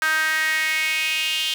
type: tone with high-pass filter sweep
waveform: sawtooth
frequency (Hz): 314.1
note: D#4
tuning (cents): +16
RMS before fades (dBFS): -22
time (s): 0.02-1.54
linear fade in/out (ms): 0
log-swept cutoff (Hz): 1500 to 3100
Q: 5.3
effects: none